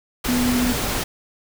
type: tone in noise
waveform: sine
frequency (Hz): 246.9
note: B3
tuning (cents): 0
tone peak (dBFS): -18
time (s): 0.28-0.73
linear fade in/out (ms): 10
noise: pink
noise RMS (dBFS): -24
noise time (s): 0.24-1.04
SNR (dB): +3
effects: none